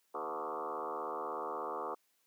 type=tone with frequency modulation; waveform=sine; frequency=805 Hz; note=G5; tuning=46 cents sharp; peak=-36 dBFS; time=0.14-1.95 s; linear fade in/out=10 ms; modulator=76.4 Hz; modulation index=5.8; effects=white hiss -75 dBFS RMS until 2.26 s + high-pass 200 Hz 12 dB/octave